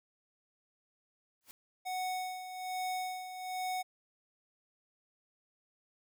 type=noise with exponential growth; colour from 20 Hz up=white; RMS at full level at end=-48 dBFS; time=1.41-1.51 s; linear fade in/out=0 ms; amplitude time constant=20 ms
type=tone with tremolo; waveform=square; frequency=740 Hz; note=F#5; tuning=in tune; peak=-34 dBFS; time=1.85-3.83 s; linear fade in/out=20 ms; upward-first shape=sine; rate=1.2 Hz; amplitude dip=65%
effects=none